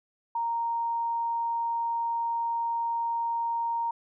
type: tone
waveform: sine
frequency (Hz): 930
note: A#5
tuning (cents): -4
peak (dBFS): -26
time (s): 0.35-3.91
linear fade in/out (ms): 5
effects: none